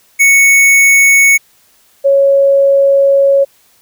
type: tone pair in turn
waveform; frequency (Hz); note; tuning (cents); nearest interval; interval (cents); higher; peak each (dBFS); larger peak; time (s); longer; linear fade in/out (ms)
square / sine; 2217 / 553; C#7 / C#5; 0 / -4; 2 octaves; 2404; first; -5; neither; 0.19-1.38 / 2.04-3.45; second; 20
effects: white hiss -50 dBFS RMS until 3.81 s